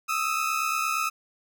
30% pulse tone pair together, 1249.9 / 1318.5 Hz, D#6 / E6, +7 / 0 cents, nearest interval minor second, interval 93 cents, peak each -25 dBFS, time 0.08-1.1 s, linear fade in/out 20 ms, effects none

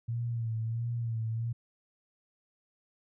sine tone with vibrato, 115.2 Hz, A#2, 20 cents flat, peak -30 dBFS, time 0.08-1.53 s, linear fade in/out 10 ms, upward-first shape sine, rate 1.5 Hz, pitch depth 52 cents each way, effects none

